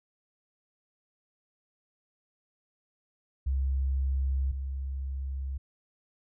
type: tone pair in turn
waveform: sine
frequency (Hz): 67 / 67.35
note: C2 / C#2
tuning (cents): +42 / -49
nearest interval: unison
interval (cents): 9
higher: second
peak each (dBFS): -25 / -31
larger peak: first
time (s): 3.46-4.52 / 4.52-5.58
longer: neither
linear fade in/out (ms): 10
effects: none